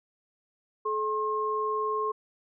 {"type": "tone pair together", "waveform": "sine", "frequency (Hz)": [430, 1070.5], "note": ["A4", "C6"], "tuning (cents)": [-40, 39], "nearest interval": "octave + major third", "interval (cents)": 1579, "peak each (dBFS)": [-30, -28], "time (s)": [0.85, 2.12], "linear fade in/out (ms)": 10, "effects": []}